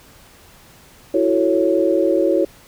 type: chord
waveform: sine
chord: F# minor seventh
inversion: third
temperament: equal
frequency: 329.6 / 370 / 440 / 554.4 Hz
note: E4 / F#4 / A4 / C#5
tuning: 0 / 0 / 0 / 0 cents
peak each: -18 / -19 / -23 / -18 dBFS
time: 1.14-2.45 s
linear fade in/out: 5 ms
effects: pink hiss -47 dBFS RMS until 2.67 s